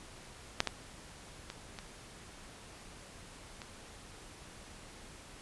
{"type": "clicks", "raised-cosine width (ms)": 0.2, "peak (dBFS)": [-9, -14, -24, -25, -27], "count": 5, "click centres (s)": [0.604, 0.673, 1.501, 1.788, 3.618], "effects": ["pink hiss -52 dBFS RMS until 5.41 s", "resampled to 24000 Hz"]}